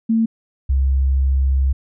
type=tone pair in turn; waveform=sine; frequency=225.4 / 67.01 Hz; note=A3 / C2; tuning=+42 / +42 cents; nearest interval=octave + major sixth; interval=2100 cents; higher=first; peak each=-13 dBFS; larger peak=neither; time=0.09-0.26 / 0.69-1.73 s; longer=second; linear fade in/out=10 ms; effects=none